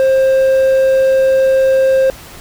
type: tone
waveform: triangle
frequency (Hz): 530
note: C5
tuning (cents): +22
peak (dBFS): -6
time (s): 0-2.1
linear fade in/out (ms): 0
effects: pink hiss -35 dBFS RMS until 2.4 s